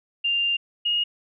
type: tone pair in turn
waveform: sine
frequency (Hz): 2794 / 2864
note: F7 / F7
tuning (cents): 0 / +43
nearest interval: unison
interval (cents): 43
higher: second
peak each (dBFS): -20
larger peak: neither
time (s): 0.24-0.57 / 0.85-1.04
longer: first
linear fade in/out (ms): 10
effects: none